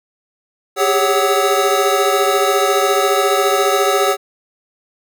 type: tone cluster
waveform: square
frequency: 393.4 / 407.8 / 556 / 750 / 1295 Hz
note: G4 / G#4 / C#5 / F#5 / E6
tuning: +6 / -32 / +5 / +23 / -31 cents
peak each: -20 dBFS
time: 0.76-4.17 s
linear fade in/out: 50 ms
effects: none